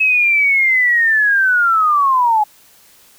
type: linear sweep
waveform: sine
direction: down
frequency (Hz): 2584 to 827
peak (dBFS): -10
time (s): 0-2.44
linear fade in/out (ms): 10
effects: white hiss -48 dBFS RMS until 3.18 s